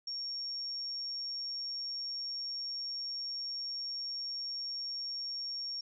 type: tone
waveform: sine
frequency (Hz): 5530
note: F8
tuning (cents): -18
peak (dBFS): -36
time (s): 0.07-5.81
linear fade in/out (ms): 5
effects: none